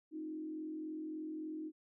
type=tone with frequency modulation; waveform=sine; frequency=312.4 Hz; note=D#4; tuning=7 cents sharp; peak=-40 dBFS; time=0.11-1.72 s; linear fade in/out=50 ms; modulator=43.5 Hz; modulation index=0.55; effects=none